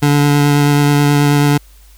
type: tone with vibrato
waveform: 25% pulse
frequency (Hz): 144.8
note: D3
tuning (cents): -24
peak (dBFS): -5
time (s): 0.02-1.58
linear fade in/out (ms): 10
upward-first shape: triangle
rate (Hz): 9.3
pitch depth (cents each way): 15
effects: added 50 Hz sine -40 dBFS peak until 1.97 s + white hiss -49 dBFS RMS until 1.97 s